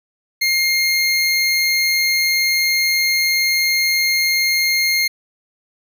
25% pulse tone, 2127 Hz, C7, 28 cents sharp, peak -11 dBFS, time 0.41-5.08 s, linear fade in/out 10 ms, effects none

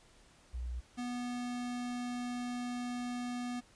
sine / square tone pair in turn, 61.3 / 244.8 Hz, B1 / B3, -12 / -15 cents, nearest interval 2 octaves, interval 2397 cents, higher second, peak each -36 / -37 dBFS, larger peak first, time 0.53-0.81 / 0.97-3.61 s, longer second, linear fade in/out 20 ms, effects pink hiss -63 dBFS RMS until 3.75 s + resampled to 22050 Hz

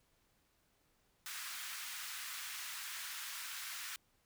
pink high-pass noise, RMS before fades -45 dBFS, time 1.26-3.96 s, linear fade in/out 0 ms, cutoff 1300 Hz, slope 24 dB/octave, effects pink hiss -75 dBFS RMS until 4.25 s

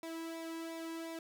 sawtooth tone with flanger, 328.1 Hz, E4, 8 cents flat, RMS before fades -43 dBFS, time 0.03-1.19 s, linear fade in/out 2 ms, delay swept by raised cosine 0.65 to 1.42 ms, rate 2.8 Hz, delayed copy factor -0.65, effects none

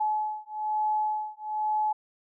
sine beating tone pair, 854 / 855.1 Hz, G#5 / A5, +48 / -50 cents, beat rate 1.1 Hz, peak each -29 dBFS, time 0-1.93 s, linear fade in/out 10 ms, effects none

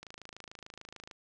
click train, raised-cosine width 0.2 ms, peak -29 dBFS, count 30, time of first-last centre 0.03-1.112 s, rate 26.8 Hz, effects resampled to 24000 Hz + 11-bit

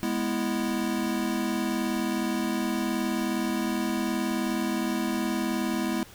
square chord, E major, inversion first, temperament equal, 207.7 / 246.9 / 329.6 Hz, G#3 / B3 / E4, 0 / 0 / 0 cents, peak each -31 dBFS, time 0.03-6.03 s, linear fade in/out 0 ms, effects pink hiss -49 dBFS RMS until 6.14 s

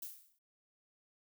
violet noise with exponential decay, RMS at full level -41 dBFS, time 0.02-0.39 s, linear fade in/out 5 ms, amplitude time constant 80 ms, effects none

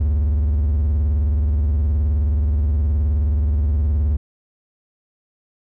triangle tone with vibrato, 73.42 Hz, D2, in tune, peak -13 dBFS, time 0-4.17 s, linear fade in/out 10 ms, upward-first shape sine, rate 19 Hz, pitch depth 200 cents each way, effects none

